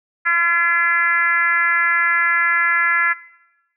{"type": "tone with frequency modulation", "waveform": "sine", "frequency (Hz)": 1701, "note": "G#6", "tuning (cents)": 41, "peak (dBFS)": -13, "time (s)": [0.25, 3.14], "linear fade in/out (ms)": 20, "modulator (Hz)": 338, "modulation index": 1.2, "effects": ["noise-tail reverb RT60 1.0 s tail -20 dB re dry"]}